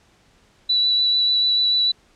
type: tone with vibrato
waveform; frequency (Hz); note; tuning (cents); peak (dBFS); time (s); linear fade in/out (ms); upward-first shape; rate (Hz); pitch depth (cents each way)
sine; 3951; B7; 0; -15; 0.69-1.92; 10; sine; 6.8; 11
effects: pink hiss -57 dBFS RMS until 2.15 s + low-pass 7000 Hz 12 dB/octave